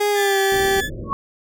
30% pulse tone with pitch glide, 412.9 to 390.2 Hz, G#4 to G4, -10 to -8 cents, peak -14 dBFS, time 0-0.81 s, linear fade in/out 10 ms, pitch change -98 cents, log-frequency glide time 0.1-0.38 s
35% pulse tone with vibrato, 1729 Hz, A6, 31 cents flat, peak -21 dBFS, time 0.14-0.9 s, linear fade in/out 50 ms, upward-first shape sine, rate 2.7 Hz, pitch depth 9 cents each way
pink low-pass noise, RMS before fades -31 dBFS, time 0.52-1.13 s, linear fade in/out 2 ms, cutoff 590 Hz, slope 96 dB/octave
sine tone with exponential growth, 1106 Hz, C#6, 4 cents flat, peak -15 dBFS, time 1.04-1.13 s, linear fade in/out 0 ms, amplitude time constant 19 ms
effects none

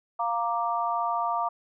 sine chord, Bb major, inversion second, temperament equal, 698.5 / 932.3 / 1174.7 Hz, F5 / Bb5 / D6, 0 / 0 / 0 cents, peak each -29 dBFS, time 0.19-1.49 s, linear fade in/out 10 ms, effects none

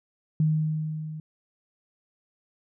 sine tone with level ramp, 155.56 Hz, D#3, in tune, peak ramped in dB -18 to -34 dBFS, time 0.4-1.2 s, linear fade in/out 2 ms, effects none

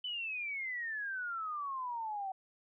sine exponential sweep, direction down, 3034 to 752 Hz, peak -36 dBFS, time 0.04-2.32 s, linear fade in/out 5 ms, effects none

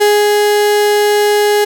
35% pulse tone with ADSR envelope, 415.3 Hz, G#4, in tune, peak -5 dBFS, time 0-1.65 s, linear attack 18 ms, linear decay 250 ms, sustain -2 dB, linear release 12 ms, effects none

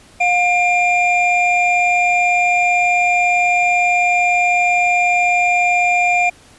triangle tone pair together, 712.2 / 2394 Hz, F5 / D7, +34 / +33 cents, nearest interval octave + major sixth, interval 2099 cents, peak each -13 dBFS, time 0.2-6.3 s, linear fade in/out 10 ms, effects pink hiss -46 dBFS RMS until 6.58 s + resampled to 24000 Hz

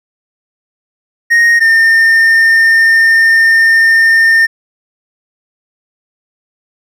triangle tone pair in turn, 1864.7 / 1813.7 Hz, A#6 / A#6, 0 / -48 cents, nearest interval unison, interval 48 cents, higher first, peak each -3 dBFS, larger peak neither, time 1.3-1.6 / 1.6-4.47 s, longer second, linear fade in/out 20 ms, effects none

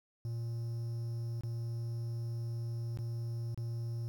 triangle tone with dropouts, 116.54 Hz, A#2, in tune, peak -33 dBFS, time 0.25-4.08 s, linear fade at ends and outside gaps 0 ms, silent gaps 1.409-1.435 / 2.973-2.988 / 3.545-3.576 s, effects 10-bit

